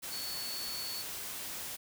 sine tone in noise, 4435 Hz, C#8, in tune, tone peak -39 dBFS, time 0.11-1.03 s, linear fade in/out 20 ms, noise white, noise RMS -41 dBFS, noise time 0.02-1.77 s, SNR -1 dB, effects none

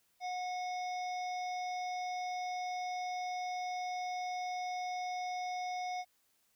harmonic tone, 728 Hz, F#5, 28 cents flat, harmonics 1 / 3 / 5 / 7 / 8, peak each -36 / -46 / -54 / -52 / -56 dBFS, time 0.2-6.05 s, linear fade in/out 50 ms, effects white hiss -74 dBFS RMS until 6.55 s

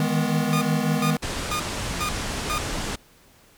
square chord, E major seventh, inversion third, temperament equal with one note detuned, 155.56 / 161.05 / 207.7 / 246.9 Hz, D#3 / E3 / G#3 / B3, 0 / -40 / 0 / 0 cents, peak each -27 dBFS, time 0-1.17 s, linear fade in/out 2 ms
sawtooth tone bursts, 1221 Hz, D#6, 33 cents flat, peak -21 dBFS, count 5, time 0.53-2.58 s, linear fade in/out 0 ms, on 82 ms, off 410 ms
pink low-pass noise, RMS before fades -29 dBFS, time 1.22-2.96 s, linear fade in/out 10 ms, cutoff 9300 Hz, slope 24 dB/octave
effects pink hiss -55 dBFS RMS until 3.57 s

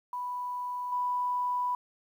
sine tone with level steps, 987.8 Hz, B5, in tune, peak -32 / -27 dBFS, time 0.13-1.75 s, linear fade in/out 2 ms, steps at 0.92 s, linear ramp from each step 5 ms, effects 10-bit

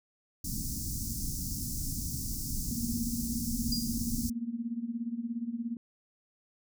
pink band-stop noise, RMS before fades -35 dBFS, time 0.44-4.3 s, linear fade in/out 5 ms, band 280 to 5100 Hz, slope 48 dB/octave
sine tone with tremolo, 233.7 Hz, A#3, 5 cents sharp, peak -29 dBFS, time 2.71-5.77 s, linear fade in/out 2 ms, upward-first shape sine, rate 17 Hz, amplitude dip 80%
sine tone with exponential decay, 4848 Hz, D#8, 46 cents flat, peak -28 dBFS, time 3.72-4.03 s, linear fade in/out 2 ms, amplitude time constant 66 ms
effects none

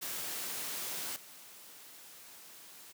white noise with level steps, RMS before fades -39 / -53 dBFS, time 0.01-2.93 s, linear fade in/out 20 ms, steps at 1.16 s, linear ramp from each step 2 ms, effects high-pass 150 Hz 12 dB/octave

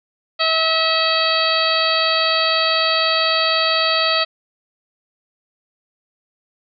harmonic tone, 646 Hz, E5, 35 cents flat, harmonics 1 / 2 / 3 / 4 / 5 / 6 / 7, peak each -22 / -21 / -25 / -24 / -24 / -23 / -21 dBFS, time 0.39-4.25 s, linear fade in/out 20 ms, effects none

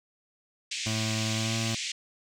pink band-pass noise, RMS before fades -34 dBFS, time 0.71-1.92 s, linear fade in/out 5 ms, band 2100 to 7800 Hz, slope 48 dB/octave
25% pulse tone with pitch glide, 110 to 112.83 Hz, A2 to A2, 0 to +44 cents, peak -25 dBFS, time 0.86-1.75 s, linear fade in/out 5 ms, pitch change +44 cents, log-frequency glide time 1.33-1.56 s
effects none

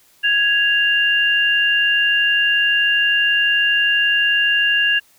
sine tone pair together, 1661.2 / 2792 Hz, G#6 / F7, 0 / -1 cents, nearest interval major sixth, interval 899 cents, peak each -16 dBFS, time 0.23-5 s, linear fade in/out 20 ms, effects white hiss -54 dBFS RMS until 5.18 s

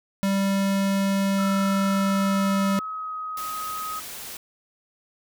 square tone, 196 Hz, G3, in tune, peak -21 dBFS, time 0.23-2.79 s, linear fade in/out 0 ms
sine tone with pitch glide, 1328 to 1260.7 Hz, E6 to D#6, +12 to +22 cents, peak -29 dBFS, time 1.38-4 s, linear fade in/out 10 ms, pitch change -90 cents, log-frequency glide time 1.88-3.15 s
white noise, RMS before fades -37 dBFS, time 3.37-4.37 s, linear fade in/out 2 ms
effects none

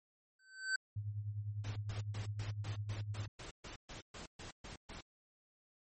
square tone with exponential growth, 1538 Hz, G6, 33 cents flat, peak -31 dBFS, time 0.39-0.76 s, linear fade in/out 5 ms, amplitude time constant 79 ms
sine tone with tremolo, 103.83 Hz, G#2, in tune, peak -35 dBFS, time 0.96-3.28 s, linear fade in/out 5 ms, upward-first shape triangle, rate 9.9 Hz, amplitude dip 75%
pink noise bursts, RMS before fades -49 dBFS, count 14, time 1.64-5.01 s, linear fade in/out 5 ms, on 120 ms, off 130 ms
effects MP3 32 kbps

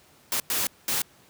white noise bursts at uneven times, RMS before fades -26 dBFS, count 3, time 0.32-0.4 / 0.5-0.67 / 0.88-1.02 s, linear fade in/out 2 ms, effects pink hiss -57 dBFS RMS until 1.29 s + high-pass 80 Hz 12 dB/octave

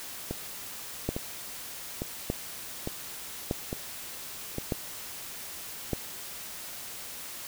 two click trains, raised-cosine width 2 ms, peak -18 / -14 dBFS, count 6 / 5, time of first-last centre 0.31-4.584 / 1.09-5.933 s, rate 1.17 / 0.826 Hz, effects white hiss -41 dBFS RMS until 7.47 s

